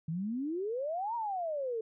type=exponential two-way sweep; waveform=sine; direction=up then down; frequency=153.4 to 961 to 434 Hz; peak=-32 dBFS; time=0.08-1.81 s; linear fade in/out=5 ms; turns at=1.15 s; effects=none